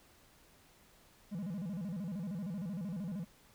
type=tone with vibrato; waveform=triangle; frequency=185 Hz; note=F#3; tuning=in tune; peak=-35 dBFS; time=1.31-3.25 s; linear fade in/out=20 ms; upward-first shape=square; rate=13 Hz; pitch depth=190 cents each way; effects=pink hiss -64 dBFS RMS until 3.54 s